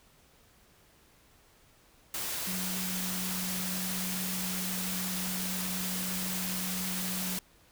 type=tone in noise; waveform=sine; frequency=184.5 Hz; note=F#3; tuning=5 cents flat; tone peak=-36 dBFS; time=2.47-7.38 s; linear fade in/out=2 ms; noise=white; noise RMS=-35 dBFS; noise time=2.14-7.39 s; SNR=-4 dB; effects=pink hiss -62 dBFS RMS until 7.71 s